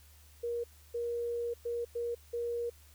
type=tone bursts at uneven times; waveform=sine; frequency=473.5 Hz; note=A#4; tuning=27 cents sharp; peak=-32 dBFS; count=5; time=0.43-0.64 / 0.94-1.54 / 1.65-1.85 / 1.95-2.15 / 2.33-2.7 s; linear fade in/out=10 ms; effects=added 75 Hz sine -57 dBFS peak until 2.94 s + white hiss -62 dBFS RMS until 2.94 s